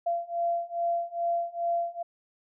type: beating tone pair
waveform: sine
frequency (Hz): 684 / 686.4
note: F5 / F5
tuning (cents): -36 / -30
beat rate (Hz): 2.4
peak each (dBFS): -30 / -29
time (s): 0.06-2.03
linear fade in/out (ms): 10
effects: none